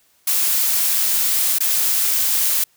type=noise with dropouts; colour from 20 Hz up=blue; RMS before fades=-18 dBFS; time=0.27-2.64 s; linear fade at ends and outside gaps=5 ms; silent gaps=1.586-1.604 s; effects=white hiss -59 dBFS RMS until 2.76 s